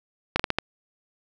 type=slowing click train; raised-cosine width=0.3 ms; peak=-6 dBFS; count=5; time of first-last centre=0.36-0.586 s; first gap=35 ms; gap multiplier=1.33; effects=none